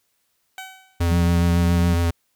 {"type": "tone with exponential decay", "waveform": "15% pulse", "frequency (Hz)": 759, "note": "F#5", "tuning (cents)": 44, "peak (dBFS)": -24, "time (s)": [0.58, 1.09], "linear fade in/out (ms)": 1, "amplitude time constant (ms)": 110}
{"type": "tone with vibrato", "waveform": "square", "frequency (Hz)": 85.1, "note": "F2", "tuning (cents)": -44, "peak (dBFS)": -18, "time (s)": [1, 2.11], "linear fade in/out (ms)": 10, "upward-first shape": "sine", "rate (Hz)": 7.2, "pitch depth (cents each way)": 18}
{"type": "tone with pitch glide", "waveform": "sine", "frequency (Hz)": [174.61, 177.15], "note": ["F3", "F3"], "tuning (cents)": [0, 25], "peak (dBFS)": -19, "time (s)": [1.1, 1.95], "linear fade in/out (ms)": 20, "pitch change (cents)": 25, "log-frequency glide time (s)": [1.51, 1.64]}
{"effects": ["white hiss -69 dBFS RMS until 2.35 s"]}